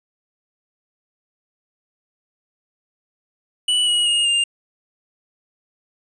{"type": "tone with pitch steps", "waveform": "square", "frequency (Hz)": [2958, 2906, 2854, 2803], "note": ["F#7", "F#7", "F7", "F7"], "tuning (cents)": [-1, -32, 37, 6], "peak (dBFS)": -16, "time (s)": [3.68, 4.44], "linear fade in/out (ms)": 5, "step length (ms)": 190, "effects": ["resampled to 22050 Hz", "9-bit"]}